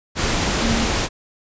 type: tone in noise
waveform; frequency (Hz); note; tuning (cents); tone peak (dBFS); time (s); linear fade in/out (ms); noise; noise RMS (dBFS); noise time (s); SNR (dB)
sine; 228.9; A#3; -31; -21; 0.58-0.87; 50; pink; -20; 0.15-1.09; -4
effects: resampled to 16000 Hz